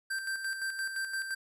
square tone with tremolo, 1568 Hz, G6, in tune, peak -32 dBFS, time 0.1-1.35 s, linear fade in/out 10 ms, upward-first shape square, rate 5.8 Hz, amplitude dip 50%, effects resampled to 32000 Hz

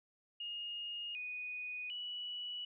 sine tone with pitch steps, 2852 / 2480 / 2944 Hz, F7 / D#7 / F#7, +36 / -6 / -9 cents, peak -40 dBFS, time 0.4-2.65 s, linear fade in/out 5 ms, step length 750 ms, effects none

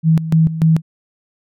sine tone with tremolo, 160.9 Hz, E3, 42 cents flat, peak -8 dBFS, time 0.03-0.82 s, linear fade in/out 50 ms, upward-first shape square, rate 3.4 Hz, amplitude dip 75%, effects none

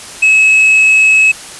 triangle tone, 2577 Hz, E7, 40 cents flat, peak -3 dBFS, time 0.22-1.32 s, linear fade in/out 10 ms, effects white hiss -29 dBFS RMS until 1.59 s + resampled to 24000 Hz

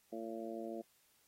harmonic tone, 113.2 Hz, A2, 50 cents sharp, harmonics 2 / 3 / 4 / 5 / 6, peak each -47 / -45 / -49 / -48 / -48 dBFS, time 0.12-0.82 s, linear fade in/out 10 ms, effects white hiss -72 dBFS RMS until 1.27 s + AAC 48 kbps

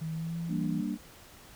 sine tone with pitch glide, 160 to 167.86 Hz, D#3 to E3, +49 to +32 cents, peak -32 dBFS, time 0.01-0.81 s, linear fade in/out 10 ms, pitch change +83 cents, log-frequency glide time 0.12-0.37 s
sine chord, G minor, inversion none, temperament equal, 196 / 233.1 / 293.7 Hz, G3 / Bb3 / D4, 0 / 0 / 0 cents, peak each -34 / -34 / -35 dBFS, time 0.48-0.98 s, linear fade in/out 50 ms
effects pink hiss -53 dBFS RMS until 1.55 s

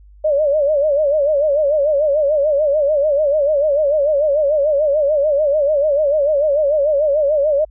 sine tone with vibrato, 587.3 Hz, D5, in tune, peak -12 dBFS, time 0.24-7.65 s, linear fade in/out 10 ms, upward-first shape sine, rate 6.8 Hz, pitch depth 110 cents each way, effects added 50 Hz sine -41 dBFS peak until 7.7 s

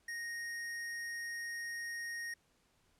square tone, 1864.7 Hz, A#6, in tune, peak -40 dBFS, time 0.08-2.34 s, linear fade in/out 5 ms, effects pink hiss -73 dBFS RMS until 2.99 s + low-pass 11000 Hz 12 dB/octave

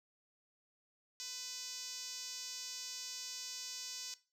5% pulse tone with band-pass filter, 500 Hz, B4, 21 cents sharp, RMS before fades -45 dBFS, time 1.2-4.14 s, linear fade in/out 0 ms, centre 6100 Hz, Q 2, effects noise-tail reverb RT60 0.3 s tail -17 dB re dry

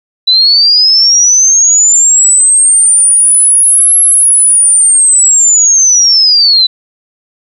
sine linear two-way sweep, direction up then down, 3951 to 11175 to 3951 Hz, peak -3 dBFS, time 0.27-6.67 s, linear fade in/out 10 ms, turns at 3.99 s, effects 7-bit

